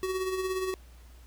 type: tone with tremolo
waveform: square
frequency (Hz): 375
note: F#4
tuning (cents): +23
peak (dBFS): -28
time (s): 0.03-0.74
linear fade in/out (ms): 0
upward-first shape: sine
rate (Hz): 17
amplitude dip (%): 45
effects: added 60 Hz sine -49 dBFS peak until 1.26 s + pink hiss -60 dBFS RMS until 1.26 s